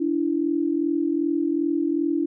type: tone pair together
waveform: sine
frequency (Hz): 291.2 / 333.8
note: D4 / E4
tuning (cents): -15 / +22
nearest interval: major second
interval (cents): 237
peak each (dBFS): -23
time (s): 0-2.26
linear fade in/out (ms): 10
effects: none